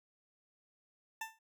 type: tone with exponential decay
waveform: 20% pulse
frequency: 889 Hz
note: A5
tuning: 18 cents sharp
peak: -31 dBFS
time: 1.21-1.39 s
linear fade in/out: 5 ms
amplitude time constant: 38 ms
effects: none